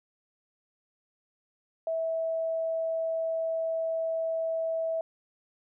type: tone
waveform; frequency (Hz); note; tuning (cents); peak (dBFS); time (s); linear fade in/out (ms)
sine; 652; E5; -19; -27; 1.87-5.01; 2
effects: none